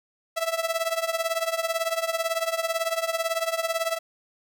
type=tone with tremolo; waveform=sawtooth; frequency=659.3 Hz; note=E5; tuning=in tune; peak=-17 dBFS; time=0.36-3.99 s; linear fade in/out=20 ms; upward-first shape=triangle; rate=18 Hz; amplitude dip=90%; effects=none